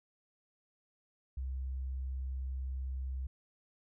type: tone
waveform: sine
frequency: 65.41 Hz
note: C2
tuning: in tune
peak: -35 dBFS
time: 1.37-3.27 s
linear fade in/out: 5 ms
effects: none